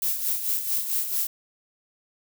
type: noise with tremolo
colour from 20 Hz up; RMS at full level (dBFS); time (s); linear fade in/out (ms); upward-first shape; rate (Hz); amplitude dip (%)
violet; -24; 0.02-1.27; 2; sine; 4.5; 60
effects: none